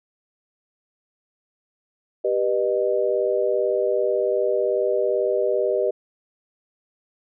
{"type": "chord", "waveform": "sine", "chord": "G augmented", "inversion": "none", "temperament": "just", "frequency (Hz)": [392, 490, 612.5], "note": ["G4", "B4", "D#5"], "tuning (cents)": [0, -14, -27], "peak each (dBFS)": -23, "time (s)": [2.24, 5.91], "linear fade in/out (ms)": 10, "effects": []}